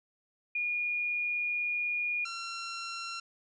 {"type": "tone pair in turn", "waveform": ["sine", "15% pulse"], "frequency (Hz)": [2436, 1363.2], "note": ["D#7", "F6"], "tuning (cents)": [-37, -42], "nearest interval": "minor seventh", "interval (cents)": 1005, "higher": "first", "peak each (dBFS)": [-29, -30], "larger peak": "first", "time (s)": [[0.55, 2.25], [2.25, 3.2]], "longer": "first", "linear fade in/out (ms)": 5, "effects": ["resampled to 22050 Hz"]}